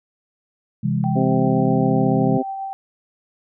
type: chord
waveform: sine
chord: C augmented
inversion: none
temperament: equal with one note detuned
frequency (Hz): 130.81 / 164.81 / 203.7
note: C3 / E3 / G#3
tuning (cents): 0 / 0 / -33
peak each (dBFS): -22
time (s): 0.83-2.38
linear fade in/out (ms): 10
type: tone with tremolo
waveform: sine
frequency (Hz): 778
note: G5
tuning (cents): -13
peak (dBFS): -24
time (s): 1.04-2.73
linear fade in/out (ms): 0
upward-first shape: triangle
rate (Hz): 7.7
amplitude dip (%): 30
type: harmonic tone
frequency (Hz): 130.81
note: C3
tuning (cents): 0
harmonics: 2 / 3 / 4 / 5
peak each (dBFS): -20 / -24 / -26 / -28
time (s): 1.15-2.43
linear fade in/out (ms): 20
effects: none